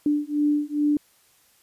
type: beating tone pair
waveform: sine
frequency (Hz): 293.7 / 296.1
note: D4 / D4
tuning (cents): 0 / +14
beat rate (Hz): 2.4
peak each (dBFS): -23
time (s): 0.06-0.97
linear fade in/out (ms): 2
effects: white hiss -60 dBFS RMS until 1.62 s + resampled to 32000 Hz